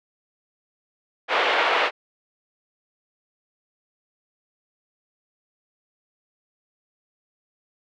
pink band-pass noise, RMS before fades -21 dBFS, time 1.28-1.91 s, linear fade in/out 50 ms, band 500 to 3200 Hz, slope 24 dB/octave, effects none

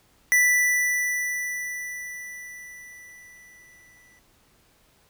square tone with exponential decay, 1975.5 Hz, B6, in tune, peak -16 dBFS, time 0.32-4.19 s, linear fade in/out 0 ms, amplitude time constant 840 ms, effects pink hiss -61 dBFS RMS until 5.09 s

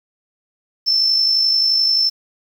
sine tone with amplitude modulation, 5320 Hz, E8, 15 cents sharp, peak -11 dBFS, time 0.86-2.1 s, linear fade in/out 20 ms, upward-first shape sine, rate 51.5 Hz, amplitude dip 40%, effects 7-bit

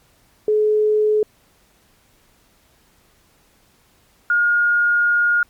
sine tone pair in turn, 426.3 / 1426.5 Hz, G#4 / F6, +45 / +36 cents, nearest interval octave + major sixth, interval 2091 cents, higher second, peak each -13 dBFS, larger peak neither, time 0.48-1.23 / 4.3-5.43 s, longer second, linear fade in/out 2 ms, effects pink hiss -57 dBFS RMS until 5.49 s + MP3 96 kbps

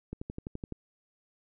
click train, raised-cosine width 3 ms, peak -24 dBFS, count 8, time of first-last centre 0.13-0.723 s, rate 11.8 Hz, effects none

